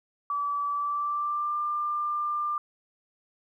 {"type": "tone with pitch glide", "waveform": "sine", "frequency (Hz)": [1152, 1193.3], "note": ["D6", "D6"], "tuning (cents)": [-34, 27], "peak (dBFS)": -26, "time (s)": [0.3, 2.58], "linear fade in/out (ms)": 2, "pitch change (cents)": 61, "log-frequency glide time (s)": [0.67, 1.58], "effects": ["11-bit"]}